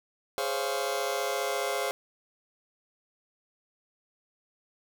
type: chord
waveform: sawtooth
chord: Db major seventh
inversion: second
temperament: just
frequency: 415.8 / 519.7 / 554.4 / 693 Hz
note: Ab4 / C5 / Db5 / F5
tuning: +2 / -12 / 0 / -14 cents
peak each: -30 dBFS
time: 0.38-1.91 s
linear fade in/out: 0 ms
effects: none